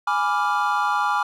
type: chord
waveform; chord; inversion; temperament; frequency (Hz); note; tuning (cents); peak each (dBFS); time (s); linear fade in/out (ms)
triangle; G# diminished seventh; none; equal; 830.6 / 987.8 / 1174.7 / 1396.9; G#5 / B5 / D6 / F6; 0 / 0 / 0 / 0; -22 / -24 / -22 / -24; 0.07-1.23; 5
effects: none